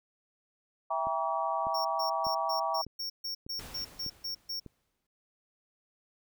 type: chord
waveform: sine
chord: E diminished seventh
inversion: none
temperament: just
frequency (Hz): 659.3 / 791.1 / 949.3 / 1139.2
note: E5 / G5 / Bb5 / Db6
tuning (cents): 0 / +16 / +31 / +47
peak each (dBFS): -34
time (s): 0.9-2.82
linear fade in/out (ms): 10
type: click train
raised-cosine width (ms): 3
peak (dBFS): -32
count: 7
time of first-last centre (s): 1.07-4.663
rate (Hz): 1.67
type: tone bursts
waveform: square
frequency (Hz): 5500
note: F8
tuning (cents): -27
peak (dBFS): -34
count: 12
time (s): 1.74-4.6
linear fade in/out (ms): 10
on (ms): 110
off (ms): 140
type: noise with exponential decay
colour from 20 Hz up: pink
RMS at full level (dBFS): -44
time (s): 3.59-5.07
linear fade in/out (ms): 5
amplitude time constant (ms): 320
effects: none